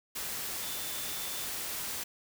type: tone in noise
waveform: sine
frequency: 3534 Hz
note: A7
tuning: 7 cents sharp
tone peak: -46 dBFS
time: 0.62-1.46 s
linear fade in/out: 10 ms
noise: white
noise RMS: -37 dBFS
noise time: 0.15-2.04 s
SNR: -12 dB
effects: none